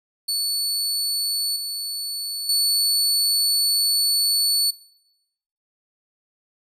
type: tone with level steps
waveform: sawtooth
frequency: 4449 Hz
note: C#8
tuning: 5 cents sharp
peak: -18 / -23 / -14 dBFS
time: 0.28-4.71 s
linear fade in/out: 10 ms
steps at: 1.56 / 2.49 s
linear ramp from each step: 2 ms
effects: noise-tail reverb RT60 0.9 s tail -22 dB re dry + resampled to 32000 Hz